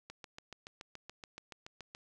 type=click train; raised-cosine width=0.2 ms; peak=-29 dBFS; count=14; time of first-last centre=0.1-1.949 s; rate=7.03 Hz; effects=none